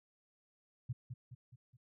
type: tone with echo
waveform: sine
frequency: 123.5 Hz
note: B2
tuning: in tune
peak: -35 dBFS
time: 0.89-0.93 s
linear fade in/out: 10 ms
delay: 210 ms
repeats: 4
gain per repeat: -6 dB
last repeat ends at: 1.77 s
effects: none